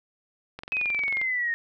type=click train; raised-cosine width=0.3 ms; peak=-21 dBFS; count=15; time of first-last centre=0.59-1.215 s; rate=22.4 Hz
type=exponential sweep; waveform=sine; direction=down; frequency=2563 to 1841 Hz; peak=-24 dBFS; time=0.72-1.54 s; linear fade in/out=0 ms
effects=none